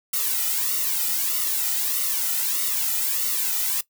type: noise with flanger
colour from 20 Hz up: blue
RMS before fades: -24 dBFS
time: 0.13-3.81 s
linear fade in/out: 5 ms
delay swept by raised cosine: 1.2 to 1.84 ms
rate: 1.6 Hz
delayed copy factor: -0.85
effects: noise-tail reverb RT60 0.1 s tail -18 dB re dry